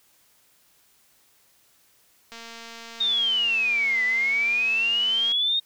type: click train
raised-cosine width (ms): 0.2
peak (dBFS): -24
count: 691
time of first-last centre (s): 2.32-5.32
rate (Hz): 230
type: exponential two-way sweep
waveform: sine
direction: down then up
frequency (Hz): 3729 to 1975.5 to 3729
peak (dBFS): -20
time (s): 3-5.6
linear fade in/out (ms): 10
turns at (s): 4.04
effects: white hiss -61 dBFS RMS until 5.65 s